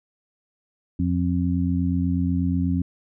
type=harmonic tone; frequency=88.2 Hz; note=F2; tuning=18 cents sharp; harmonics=1 / 2 / 3; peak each=-24 / -24 / -24 dBFS; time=0.99-2.82 s; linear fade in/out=5 ms; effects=none